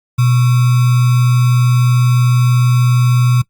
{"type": "tone with sample-and-hold", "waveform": "sine", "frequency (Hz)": 123.47, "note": "B2", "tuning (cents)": 0, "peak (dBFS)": -8, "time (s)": [0.18, 3.42], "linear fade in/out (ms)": 10, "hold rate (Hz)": 1225, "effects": ["noise-tail reverb RT60 0.1 s tail -21 dB re dry", "Opus 48 kbps"]}